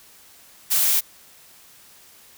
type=noise; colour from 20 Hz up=blue; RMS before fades=-19 dBFS; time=0.7-1.01 s; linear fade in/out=20 ms; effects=white hiss -50 dBFS RMS until 2.37 s